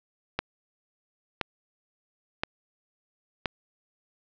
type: click train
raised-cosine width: 0.3 ms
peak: -10 dBFS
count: 4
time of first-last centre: 0.39-3.457 s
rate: 0.978 Hz
effects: low-pass 5000 Hz 12 dB/octave